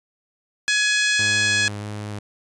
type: harmonic tone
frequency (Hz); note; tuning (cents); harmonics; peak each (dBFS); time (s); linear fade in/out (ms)
841; G#5; +22; 2 / 3 / 4 / 5 / 6 / 7 / 8 / 9 / 10; -20 / -24 / -26 / -28 / -30 / -31 / -32 / -33 / -34; 0.68-1.68; 0
type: tone with vibrato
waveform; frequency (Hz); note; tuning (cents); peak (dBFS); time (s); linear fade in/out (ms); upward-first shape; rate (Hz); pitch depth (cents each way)
sawtooth; 103.83; G#2; 0; -25; 1.19-2.19; 5; square; 1.6; 14
effects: resampled to 24000 Hz